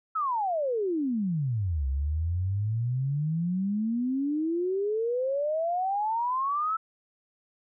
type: exponential two-way sweep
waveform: sine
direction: down then up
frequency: 1331 to 65.41 to 1331 Hz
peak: -25 dBFS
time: 0.15-6.77 s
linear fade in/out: 10 ms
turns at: 1.87 s
effects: none